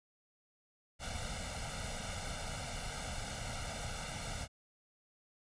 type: noise with comb filter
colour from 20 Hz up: pink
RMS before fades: -41 dBFS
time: 0.99-4.48 s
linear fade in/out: 50 ms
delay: 1.4 ms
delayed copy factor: +0.85
effects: resampled to 22050 Hz